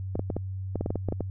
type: clicks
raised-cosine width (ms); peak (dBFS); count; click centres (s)
2; -15; 12; 0.155 / 0.194 / 0.302 / 0.366 / 0.757 / 0.81 / 0.861 / 0.905 / 0.957 / 1.087 / 1.124 / 1.207
effects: added 95 Hz sine -31 dBFS peak until 1.3 s